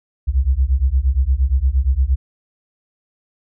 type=beating tone pair; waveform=sine; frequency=61.74 / 70.34 Hz; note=B1 / C#2; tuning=0 / +26 cents; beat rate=8.6 Hz; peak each=-16 dBFS; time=0.27-2.16 s; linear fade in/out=20 ms; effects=none